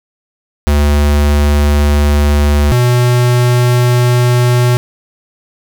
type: tone pair in turn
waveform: square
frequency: 73 / 122.77 Hz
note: D2 / B2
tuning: -10 / -10 cents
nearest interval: major sixth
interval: 900 cents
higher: second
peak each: -8 dBFS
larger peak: neither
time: 0.67-2.72 / 2.72-4.77 s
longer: neither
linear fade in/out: 0 ms
effects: none